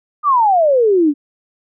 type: exponential sweep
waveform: sine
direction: down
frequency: 1236 to 277.2 Hz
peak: -9 dBFS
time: 0.23-1.14 s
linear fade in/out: 50 ms
effects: none